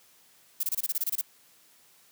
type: noise bursts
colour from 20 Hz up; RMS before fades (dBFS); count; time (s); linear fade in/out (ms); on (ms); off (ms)
violet; -28; 11; 0.6-1.213; 5; 33; 25
effects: white hiss -60 dBFS RMS until 2.11 s + high-pass 100 Hz 12 dB/octave